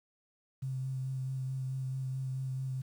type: tone with vibrato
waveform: sine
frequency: 131.6 Hz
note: C3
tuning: 10 cents sharp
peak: -33 dBFS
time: 0.62-2.82 s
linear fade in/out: 10 ms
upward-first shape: sine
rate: 4.6 Hz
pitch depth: 18 cents each way
effects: 10-bit